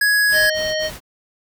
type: tone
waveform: square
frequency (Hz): 1671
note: G#6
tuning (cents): +10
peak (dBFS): -14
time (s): 0.01-0.5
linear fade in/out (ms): 5
type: noise bursts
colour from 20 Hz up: pink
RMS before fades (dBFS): -34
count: 3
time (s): 0.28-1.004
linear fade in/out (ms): 50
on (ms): 220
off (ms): 32
type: harmonic tone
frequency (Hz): 622.3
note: D#5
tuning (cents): 0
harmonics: 1 / 3 / 5 / 7 / 9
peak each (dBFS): -21 / -26 / -28 / -29 / -31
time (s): 0.32-0.91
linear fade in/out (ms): 50
effects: none